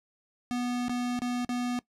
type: tone with dropouts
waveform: square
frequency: 245.2 Hz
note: B3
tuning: 12 cents flat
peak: -29 dBFS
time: 0.51-1.79 s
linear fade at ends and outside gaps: 0 ms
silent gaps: 0.883-0.895 / 1.191-1.219 / 1.448-1.492 s
effects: noise-tail reverb RT60 0.1 s tail -20 dB re dry + low-pass 9000 Hz 12 dB/octave